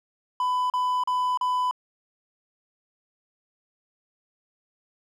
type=tone bursts; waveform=triangle; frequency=1000 Hz; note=B5; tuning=21 cents sharp; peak=-20 dBFS; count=4; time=0.4-1.711 s; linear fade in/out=2 ms; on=300 ms; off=37 ms; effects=none